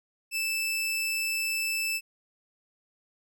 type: tone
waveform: sawtooth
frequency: 2637 Hz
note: E7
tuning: in tune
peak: -24 dBFS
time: 0.31-2.01 s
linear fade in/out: 50 ms
effects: none